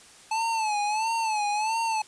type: tone with vibrato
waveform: square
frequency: 868 Hz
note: A5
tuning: 24 cents flat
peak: -25 dBFS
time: 0.31-2.02 s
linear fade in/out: 5 ms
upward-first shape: sine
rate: 1.5 Hz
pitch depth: 91 cents each way
effects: white hiss -51 dBFS RMS until 2.07 s + resampled to 22050 Hz